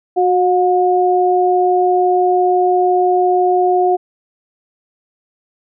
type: tone pair together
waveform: sine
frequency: 365.9 / 720 Hz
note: F#4 / F#5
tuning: -19 / -47 cents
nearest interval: octave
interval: 1172 cents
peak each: -13 dBFS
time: 0.16-3.97 s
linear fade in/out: 20 ms
effects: none